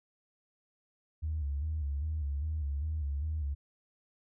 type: tone with vibrato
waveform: sine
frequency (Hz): 74.2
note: D2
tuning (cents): +18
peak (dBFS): -30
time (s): 1.22-3.55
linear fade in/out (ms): 20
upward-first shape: square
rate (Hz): 2.5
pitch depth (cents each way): 86
effects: tanh soft clip ceiling -26 dBFS